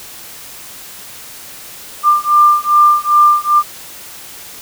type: beating tone pair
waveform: sine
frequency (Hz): 1192 / 1194.5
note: D6 / D6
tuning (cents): +25 / +29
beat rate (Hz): 2.5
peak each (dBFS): -10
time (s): 2.03-3.63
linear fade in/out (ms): 50
effects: white hiss -33 dBFS RMS until 4.61 s